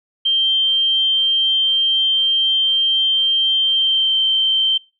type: tone with pitch glide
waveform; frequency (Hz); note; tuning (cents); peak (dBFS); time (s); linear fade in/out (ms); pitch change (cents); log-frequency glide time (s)
sine; 3149 to 3122; G7 to G7; +7 to -8; -13; 0.25-4.78; 10; -15; 3.7-4.16
effects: noise-tail reverb RT60 0.3 s tail -24 dB re dry